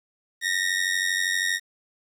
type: ring-modulated tone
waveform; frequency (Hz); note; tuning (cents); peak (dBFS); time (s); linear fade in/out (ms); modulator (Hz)
sawtooth; 1865; A#6; 0; -16; 0.41-1.6; 50; 46.3
effects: low-pass 11000 Hz 12 dB/octave + 9-bit